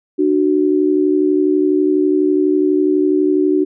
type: tone pair together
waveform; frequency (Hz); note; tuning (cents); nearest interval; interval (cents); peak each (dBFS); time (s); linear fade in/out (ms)
sine; 300.5 / 372.6; D4 / F#4; +40 / +12; major third; 372; -14; 0.18-3.65; 20
effects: none